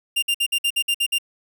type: tone bursts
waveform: 45% pulse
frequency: 2794 Hz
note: F7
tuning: in tune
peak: -18 dBFS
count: 9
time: 0.16-1.185 s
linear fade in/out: 10 ms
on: 65 ms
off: 55 ms
effects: none